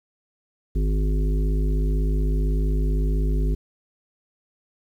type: harmonic tone with a mistuned harmonic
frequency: 50.9 Hz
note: G#1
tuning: 34 cents flat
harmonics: 1 / 3 / 5 / 7 / 8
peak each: -19 / -29 / -33 / -36 / -37 dBFS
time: 0.75-3.55 s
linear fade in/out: 10 ms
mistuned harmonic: 8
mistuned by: +21 cents
effects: 9-bit